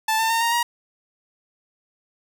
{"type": "tone with pitch steps", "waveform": "sawtooth", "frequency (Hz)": [879, 895.9, 913.2, 930.7, 948.6], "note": ["A5", "A5", "A#5", "A#5", "A#5"], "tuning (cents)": [-2, 31, -36, -3, 30], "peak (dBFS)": -15, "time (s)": [0.08, 0.63], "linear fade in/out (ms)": 5, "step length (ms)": 110, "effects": []}